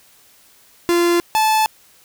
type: tone pair in turn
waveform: 45% pulse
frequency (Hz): 345.5 / 870.6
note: F4 / A5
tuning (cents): -19 / -19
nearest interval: octave + major third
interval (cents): 1600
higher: second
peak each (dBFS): -13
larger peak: neither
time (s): 0.89-1.2 / 1.35-1.66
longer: neither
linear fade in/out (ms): 0
effects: white hiss -51 dBFS RMS until 2.04 s